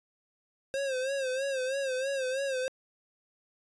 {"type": "tone with vibrato", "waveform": "square", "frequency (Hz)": 532, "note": "C5", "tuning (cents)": 29, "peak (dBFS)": -30, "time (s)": [0.74, 2.68], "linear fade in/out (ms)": 0, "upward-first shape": "sine", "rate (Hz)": 3.1, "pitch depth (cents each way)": 79, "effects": ["resampled to 22050 Hz"]}